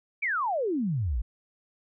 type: exponential sweep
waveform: sine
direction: down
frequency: 2400 to 49 Hz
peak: -25 dBFS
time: 0.22-1.22 s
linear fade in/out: 10 ms
effects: none